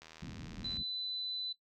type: click train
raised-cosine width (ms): 0.2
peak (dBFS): -34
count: 61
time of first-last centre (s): 0.02-0.769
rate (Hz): 80.1
type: low-pass noise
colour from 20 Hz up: white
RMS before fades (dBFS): -46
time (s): 0.22-0.83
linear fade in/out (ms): 5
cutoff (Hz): 260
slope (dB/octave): 24
type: tone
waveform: sine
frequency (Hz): 4003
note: B7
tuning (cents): +23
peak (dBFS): -36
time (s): 0.64-1.53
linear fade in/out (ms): 10
effects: noise-tail reverb RT60 0.1 s tail -17 dB re dry